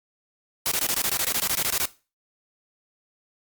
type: noise bursts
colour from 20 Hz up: white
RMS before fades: -24 dBFS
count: 16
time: 0.66-1.855 s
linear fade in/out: 0 ms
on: 55 ms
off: 21 ms
effects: noise-tail reverb RT60 0.3 s tail -17 dB re dry + Opus 48 kbps